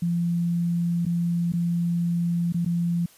sine tone with dropouts, 171.5 Hz, F3, 31 cents flat, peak -21 dBFS, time 0.02-3.06 s, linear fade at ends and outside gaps 5 ms, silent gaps 1.053-1.063 / 1.522-1.535 / 2.524-2.543 / 2.649-2.66 s, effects white hiss -54 dBFS RMS until 3.17 s + resampled to 32000 Hz

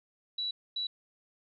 sine tone bursts at uneven times, 3930 Hz, B7, 9 cents flat, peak -31 dBFS, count 2, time 0.38-0.51 / 0.76-0.87 s, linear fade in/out 5 ms, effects none

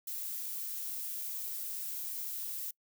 violet noise, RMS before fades -39 dBFS, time 0.07-2.71 s, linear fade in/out 5 ms, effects noise-tail reverb RT60 0.1 s tail -25 dB re dry

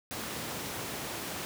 pink high-pass noise, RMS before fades -38 dBFS, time 0.11-1.45 s, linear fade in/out 0 ms, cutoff 120 Hz, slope 12 dB/octave, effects none

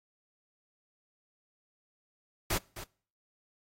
pink noise with echo, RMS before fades -31 dBFS, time 2.5-2.58 s, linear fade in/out 5 ms, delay 260 ms, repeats 1, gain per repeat -13 dB, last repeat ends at 2.84 s, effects noise-tail reverb RT60 0.5 s tail -25 dB re dry + AAC 48 kbps

